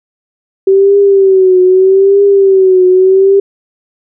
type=tone with vibrato; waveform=sine; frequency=383.7 Hz; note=G4; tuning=37 cents flat; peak=-3 dBFS; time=0.67-3.4 s; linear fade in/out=5 ms; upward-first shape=triangle; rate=0.8 Hz; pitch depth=87 cents each way; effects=none